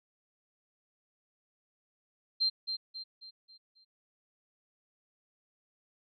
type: tone with echo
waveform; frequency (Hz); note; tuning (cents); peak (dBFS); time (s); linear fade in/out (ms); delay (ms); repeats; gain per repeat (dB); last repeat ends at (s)
sine; 4158; C8; -12; -25; 2.4-2.5; 20; 270; 5; -7; 3.85
effects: none